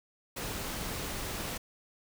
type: noise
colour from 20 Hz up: pink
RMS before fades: -37 dBFS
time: 0.36-1.58 s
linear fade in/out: 10 ms
effects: none